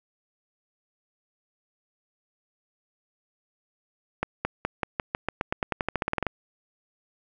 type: accelerating click train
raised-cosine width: 0.5 ms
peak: -10 dBFS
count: 20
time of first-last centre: 4.23-6.267 s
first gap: 220 ms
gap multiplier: 0.91
effects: none